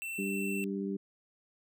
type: tone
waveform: square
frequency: 2686 Hz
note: E7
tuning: 32 cents sharp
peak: -37 dBFS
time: 0.02-0.64 s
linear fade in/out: 0 ms
type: harmonic tone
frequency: 98.4 Hz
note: G2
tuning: 7 cents sharp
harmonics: 2 / 3 / 4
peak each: -34 / -39 / -38 dBFS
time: 0.18-0.97 s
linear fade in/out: 10 ms
effects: none